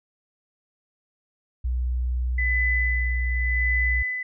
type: tone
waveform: sine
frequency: 61.74 Hz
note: B1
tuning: in tune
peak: -22 dBFS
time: 1.64-4.03 s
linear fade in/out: 10 ms
type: tone with tremolo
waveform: sine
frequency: 2004 Hz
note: B6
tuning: 25 cents sharp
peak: -21 dBFS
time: 2.38-4.23 s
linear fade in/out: 5 ms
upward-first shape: sine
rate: 0.89 Hz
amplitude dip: 60%
effects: none